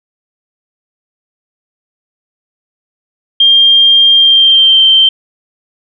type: tone with pitch glide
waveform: sine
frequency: 3200 to 3129 Hz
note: G7 to G7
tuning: +35 to -4 cents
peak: -3 dBFS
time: 3.4-5.09 s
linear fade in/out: 5 ms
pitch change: -39 cents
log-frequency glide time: 4.14-4.83 s
effects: none